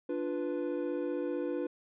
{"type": "chord", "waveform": "triangle", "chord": "B diminished", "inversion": "first", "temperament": "equal", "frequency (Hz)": [293.7, 349.2, 493.9], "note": ["D4", "F4", "B4"], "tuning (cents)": [0, 0, 0], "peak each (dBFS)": -34, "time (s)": [0.09, 1.67], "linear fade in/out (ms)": 5, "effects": ["resampled to 8000 Hz"]}